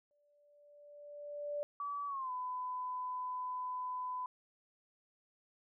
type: tone with exponential growth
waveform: sine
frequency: 584 Hz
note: D5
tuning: 10 cents flat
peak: -34 dBFS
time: 0.11-1.63 s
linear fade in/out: 0 ms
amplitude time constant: 330 ms
type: tone with pitch glide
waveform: sine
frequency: 1147 to 1004.3 Hz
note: D6 to B5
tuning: -41 to +29 cents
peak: -37 dBFS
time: 1.8-4.26 s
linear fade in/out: 2 ms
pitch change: -230 cents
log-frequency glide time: 2.07-2.31 s
effects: none